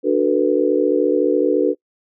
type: chord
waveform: sine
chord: B minor seventh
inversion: first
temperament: just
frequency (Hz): 296.3 / 370.4 / 444.5 / 493.9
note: D4 / F#4 / A4 / B4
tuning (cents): +15 / +2 / +18 / 0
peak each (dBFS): -19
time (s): 0.03-1.75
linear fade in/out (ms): 50
effects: noise-tail reverb RT60 0.1 s tail -26 dB re dry